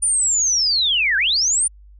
sine linear two-way sweep, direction down then up, 9397 to 1500 to 9397 Hz, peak -15 dBFS, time 0.02-1.68 s, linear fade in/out 10 ms, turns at 1.17 s, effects added 50 Hz sine -42 dBFS peak until 1.99 s

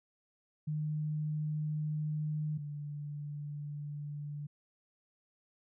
sine tone pair in turn, 152.3 / 146.6 Hz, D#3 / D3, -37 / -3 cents, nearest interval minor second, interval 66 cents, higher first, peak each -32 / -38 dBFS, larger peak first, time 0.67-2.58 / 2.58-4.47 s, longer first, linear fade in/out 10 ms, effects none

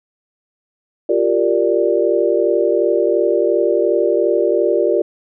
sine chord, G minor seventh, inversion third, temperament equal with one note detuned, 349.2 / 392 / 463.7 / 587.3 Hz, F4 / G4 / Bb4 / D5, 0 / 0 / -9 / 0 cents, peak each -18 dBFS, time 1.09-5.02 s, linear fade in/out 5 ms, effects none

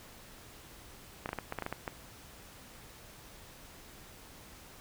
clicks, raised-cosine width 0.5 ms, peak -20 dBFS, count 10, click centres 1.259 / 1.291 / 1.331 / 1.387 / 1.524 / 1.587 / 1.623 / 1.664 / 1.726 / 1.878 s, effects pink hiss -53 dBFS RMS until 4.8 s

